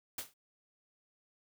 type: noise with exponential decay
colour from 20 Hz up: white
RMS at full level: -35 dBFS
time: 0.18-0.34 s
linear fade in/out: 5 ms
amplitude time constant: 33 ms
effects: none